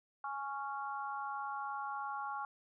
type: harmonic tone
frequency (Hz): 277.2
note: C#4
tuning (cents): 0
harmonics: 3 / 4 / 5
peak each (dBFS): -41 / -42 / -44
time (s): 0.24-2.45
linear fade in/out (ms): 2
effects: none